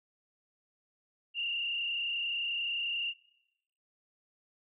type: tone with frequency modulation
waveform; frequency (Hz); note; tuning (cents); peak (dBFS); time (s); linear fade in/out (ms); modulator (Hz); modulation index
sine; 2800; F7; +4; -31; 1.34-3.14; 50; 31.4; 2.3
effects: noise-tail reverb RT60 0.9 s tail -23 dB re dry